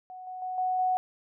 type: tone with level steps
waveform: sine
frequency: 740 Hz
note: F#5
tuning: in tune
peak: -40 / -36 / -31 / -25 / -23 dBFS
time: 0.1-0.97 s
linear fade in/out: 0 ms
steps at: 0.27 / 0.42 / 0.58 / 0.79 s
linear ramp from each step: 2 ms
effects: none